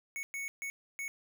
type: tone bursts at uneven times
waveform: square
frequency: 2217 Hz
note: C#7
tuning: in tune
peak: -37 dBFS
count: 4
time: 0.16-0.23 / 0.34-0.48 / 0.62-0.7 / 0.99-1.08 s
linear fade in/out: 0 ms
effects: none